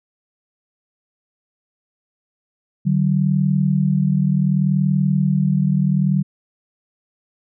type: tone pair together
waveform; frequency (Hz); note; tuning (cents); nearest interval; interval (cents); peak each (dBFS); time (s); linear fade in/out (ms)
sine; 148.13 / 188.8; D3 / F#3; +15 / +35; major third; 420; -17; 2.85-6.23; 20
effects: none